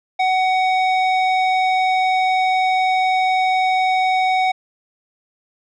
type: tone with low-pass filter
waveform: square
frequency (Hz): 748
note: F#5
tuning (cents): +19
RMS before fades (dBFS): -17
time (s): 0.19-4.52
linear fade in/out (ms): 10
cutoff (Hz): 3100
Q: 1.3
effects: none